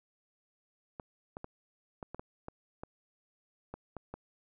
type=clicks; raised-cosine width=1 ms; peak=-27 dBFS; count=11; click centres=0.998 / 1.369 / 1.444 / 2.028 / 2.146 / 2.195 / 2.484 / 2.835 / 3.74 / 3.967 / 4.14 s; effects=none